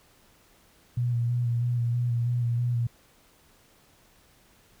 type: tone with vibrato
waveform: sine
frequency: 120 Hz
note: B2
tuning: 49 cents flat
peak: -23 dBFS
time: 0.97-2.87 s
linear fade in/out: 5 ms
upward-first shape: square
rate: 3.1 Hz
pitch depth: 23 cents each way
effects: pink hiss -60 dBFS RMS until 4.8 s